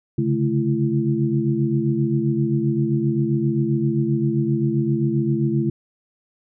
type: tone cluster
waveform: sine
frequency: 136.1 / 143.7 / 216.7 / 337.1 Hz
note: C#3 / D3 / A3 / E4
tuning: -31 / -37 / -26 / +39 cents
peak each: -23 dBFS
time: 0.18-5.7 s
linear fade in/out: 5 ms
effects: none